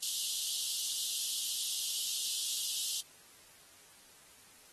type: high-pass noise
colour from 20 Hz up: pink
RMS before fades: -36 dBFS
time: 0.02-3.01 s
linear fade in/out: 10 ms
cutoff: 2900 Hz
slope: 96 dB/octave
effects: white hiss -59 dBFS RMS until 4.72 s + AAC 32 kbps